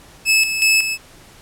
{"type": "tone with tremolo", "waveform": "sawtooth", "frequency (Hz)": 2602, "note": "E7", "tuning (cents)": -23, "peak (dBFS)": -8, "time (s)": [0.25, 0.98], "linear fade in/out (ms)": 50, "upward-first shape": "square", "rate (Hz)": 2.7, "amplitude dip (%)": 60, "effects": ["pink hiss -45 dBFS RMS until 1.41 s", "low-pass 12000 Hz 12 dB/octave"]}